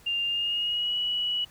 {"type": "tone with pitch glide", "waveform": "sine", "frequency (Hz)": [2798, 2935], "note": ["F7", "F#7"], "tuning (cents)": [3, -15], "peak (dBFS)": -25, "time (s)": [0.06, 1.45], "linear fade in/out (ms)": 10, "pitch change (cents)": 82, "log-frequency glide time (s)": [0.26, 0.97], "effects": ["pink hiss -55 dBFS RMS until 1.5 s"]}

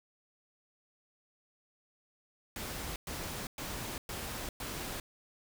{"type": "noise bursts", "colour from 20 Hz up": "pink", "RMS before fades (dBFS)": -40, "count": 5, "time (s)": [2.56, 5], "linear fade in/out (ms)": 2, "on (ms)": 400, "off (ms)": 110, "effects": []}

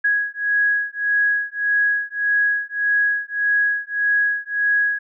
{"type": "beating tone pair", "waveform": "sine", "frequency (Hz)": [1661, 1662.7], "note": ["G#6", "G#6"], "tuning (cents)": [0, 2], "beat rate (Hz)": 1.7, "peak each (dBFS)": -20, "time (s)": [0.04, 4.99], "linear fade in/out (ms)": 10, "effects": []}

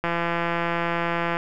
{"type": "click train", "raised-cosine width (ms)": 0.5, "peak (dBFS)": -10, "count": 227, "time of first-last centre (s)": [0.04, 1.369], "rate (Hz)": 170, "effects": []}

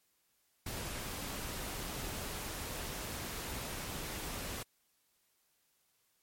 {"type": "noise", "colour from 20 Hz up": "pink", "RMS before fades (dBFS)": -41, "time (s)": [0.66, 4.63], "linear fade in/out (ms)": 5, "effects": ["white hiss -75 dBFS RMS until 6.22 s", "MP3 64 kbps"]}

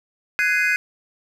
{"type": "chord", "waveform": "triangle", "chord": "Ab dominant seventh", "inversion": "third", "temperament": "just", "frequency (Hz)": [1495.1, 1661.2, 2077, 2492], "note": ["Gb6", "Ab6", "C7", "Eb7"], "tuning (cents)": [18, 0, -13, 2], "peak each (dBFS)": -21, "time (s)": [0.39, 0.76], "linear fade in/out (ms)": 0, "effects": []}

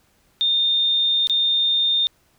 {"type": "tone with dropouts", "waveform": "sine", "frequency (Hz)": 3635, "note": "A#7", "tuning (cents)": -44, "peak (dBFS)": -16, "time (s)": [0.41, 2.07], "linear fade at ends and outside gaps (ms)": 0, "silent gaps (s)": [1.271, 1.297], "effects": ["pink hiss -61 dBFS RMS until 2.38 s"]}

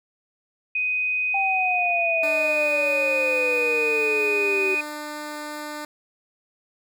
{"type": "tone with pitch glide", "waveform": "sine", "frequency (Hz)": [2500, 2481], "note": ["D#7", "D#7"], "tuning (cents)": [8, -6], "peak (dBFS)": -21, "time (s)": [0.75, 4.81], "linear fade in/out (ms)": 5, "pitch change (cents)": -14, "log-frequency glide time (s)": [1.73, 1.85]}
{"type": "exponential sweep", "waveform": "sine", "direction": "down", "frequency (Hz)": [790, 378.8], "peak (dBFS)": -23, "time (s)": [1.34, 4.75], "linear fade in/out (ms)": 5}
{"type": "tone", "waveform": "10% pulse", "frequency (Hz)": 299.5, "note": "D4", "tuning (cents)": 34, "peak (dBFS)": -23, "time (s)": [2.23, 5.85], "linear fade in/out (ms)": 2}
{"effects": []}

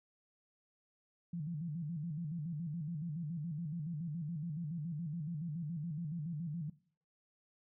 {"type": "tone with vibrato", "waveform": "sine", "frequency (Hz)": 159.7, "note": "D#3", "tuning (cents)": 45, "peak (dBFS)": -37, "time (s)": [1.33, 6.7], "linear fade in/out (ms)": 5, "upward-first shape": "square", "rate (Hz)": 7.1, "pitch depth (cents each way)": 130, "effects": ["noise-tail reverb RT60 0.5 s tail -20 dB re dry"]}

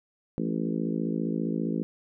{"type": "harmonic tone with a mistuned harmonic", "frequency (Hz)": 55, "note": "A1", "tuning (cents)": 0, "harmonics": [3, 4, 5, 6, 7, 8, 9], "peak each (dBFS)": [-32, -31, -32, -35, -38, -40, -42], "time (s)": [0.38, 1.83], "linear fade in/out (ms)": 0, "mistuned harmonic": 3, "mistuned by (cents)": 52, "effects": []}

